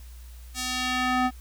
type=tone with band-pass filter sweep; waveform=square; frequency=253.2 Hz; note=B3; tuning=43 cents sharp; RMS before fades=-26 dBFS; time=0.54-1.31 s; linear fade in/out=50 ms; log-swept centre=7500 to 870 Hz; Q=0.84; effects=added 60 Hz sine -41 dBFS peak until 1.4 s + white hiss -55 dBFS RMS until 1.4 s